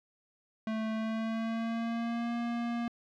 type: tone with pitch glide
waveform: square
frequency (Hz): 220 to 235.8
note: A3 to A#3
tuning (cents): 0 to +20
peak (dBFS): -32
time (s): 0.67-2.88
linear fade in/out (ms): 2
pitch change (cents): +120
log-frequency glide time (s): 0.93-2.34
effects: low-pass 3000 Hz 12 dB/octave + 12-bit